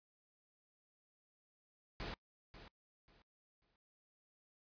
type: noise with echo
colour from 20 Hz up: pink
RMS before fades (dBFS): -44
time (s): 2-2.14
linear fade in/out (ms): 0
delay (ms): 540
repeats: 3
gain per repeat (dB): -12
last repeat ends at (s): 3.76
effects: noise-tail reverb RT60 0.1 s tail -25 dB re dry + resampled to 11025 Hz